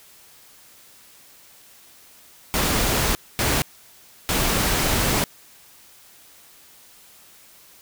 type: noise bursts at uneven times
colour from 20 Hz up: pink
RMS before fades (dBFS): -21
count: 3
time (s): 2.54-3.15 / 3.39-3.62 / 4.29-5.24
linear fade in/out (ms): 0
effects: white hiss -50 dBFS RMS until 7.81 s